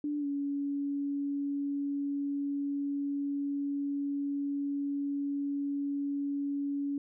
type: tone with pitch glide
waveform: sine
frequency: 293.7 to 282.7 Hz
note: D4 to C#4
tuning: 0 to +34 cents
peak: -30 dBFS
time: 0.04-6.98 s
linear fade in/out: 2 ms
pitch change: -66 cents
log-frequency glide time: 0.19-0.26 s
effects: none